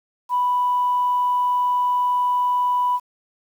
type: tone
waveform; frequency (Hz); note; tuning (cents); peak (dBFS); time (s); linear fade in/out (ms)
sine; 987.8; B5; 0; -16; 0.29-3; 50
effects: tanh soft clip ceiling -12 dBFS + 8-bit